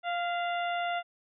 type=harmonic tone with a mistuned harmonic; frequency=698.5 Hz; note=F5; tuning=in tune; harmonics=1 / 2 / 3 / 4 / 5; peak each=-30 / -36 / -40 / -42 / -44 dBFS; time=0.03-1.03 s; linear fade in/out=50 ms; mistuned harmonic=3; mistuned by=-39 cents; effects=none